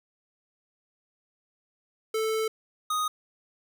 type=tone pair in turn; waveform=square; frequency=440 / 1244.5 Hz; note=A4 / D#6; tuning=0 / 0 cents; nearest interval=octave + tritone; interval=1800 cents; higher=second; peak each=-26 dBFS; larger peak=neither; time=2.14-2.48 / 2.9-3.08 s; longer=first; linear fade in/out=5 ms; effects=none